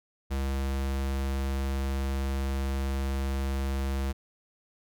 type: tone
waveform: square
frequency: 67.7 Hz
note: C#2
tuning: 40 cents flat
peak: -28 dBFS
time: 0.3-4.13 s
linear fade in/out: 20 ms
effects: none